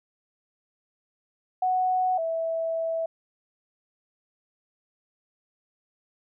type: tone pair in turn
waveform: sine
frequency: 740 / 655.3 Hz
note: F#5 / E5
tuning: 0 / -10 cents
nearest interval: major second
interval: 210 cents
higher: first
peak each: -21 / -25 dBFS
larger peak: first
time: 1.62-2.18 / 2.18-3.06 s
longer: second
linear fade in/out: 5 ms
effects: none